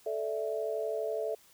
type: chord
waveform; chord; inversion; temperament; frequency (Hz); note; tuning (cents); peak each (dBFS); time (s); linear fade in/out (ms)
sine; A suspended fourth; none; equal with one note detuned; 438 / 587.3 / 659.3; A4 / D5 / E5; -8 / 0 / 0; -34 / -37 / -35; 0.06-1.35; 5
effects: white hiss -61 dBFS RMS until 1.53 s